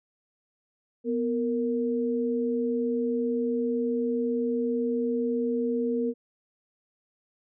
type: tone pair together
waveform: sine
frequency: 245.8 / 463.8 Hz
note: B3 / A#4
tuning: -8 / -9 cents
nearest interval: major seventh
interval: 1099 cents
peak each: -27 dBFS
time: 1.04-6.14 s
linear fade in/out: 50 ms
effects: none